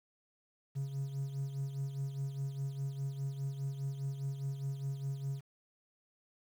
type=tone with tremolo; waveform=triangle; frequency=137.5 Hz; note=C#3; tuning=14 cents flat; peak=-30 dBFS; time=0.75-5.41 s; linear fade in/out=20 ms; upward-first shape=sine; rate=4.9 Hz; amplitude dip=65%; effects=tanh soft clip ceiling -28 dBFS + 10-bit